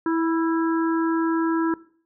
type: harmonic tone with a mistuned harmonic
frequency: 327.6 Hz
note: E4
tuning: 11 cents flat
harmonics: 1 / 3 / 4 / 5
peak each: -20 / -30 / -32 / -34 dBFS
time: 0.06-1.74 s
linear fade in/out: 2 ms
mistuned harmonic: 4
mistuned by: +28 cents
effects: noise-tail reverb RT60 0.5 s tail -19 dB re dry